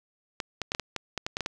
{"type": "clicks", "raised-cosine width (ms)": 0.2, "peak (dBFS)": -13, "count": 11, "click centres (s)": [0.402, 0.617, 0.719, 0.749, 0.797, 0.963, 1.177, 1.265, 1.369, 1.407, 1.461], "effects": []}